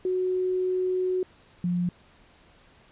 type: tone pair in turn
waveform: sine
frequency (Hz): 368.7 / 176.74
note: F#4 / F3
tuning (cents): -6 / +21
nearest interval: octave + minor second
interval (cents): 1273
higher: first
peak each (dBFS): -23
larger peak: neither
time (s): 0.05-1.23 / 1.64-1.89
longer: first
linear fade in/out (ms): 2
effects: pink hiss -57 dBFS RMS until 2.91 s + resampled to 8000 Hz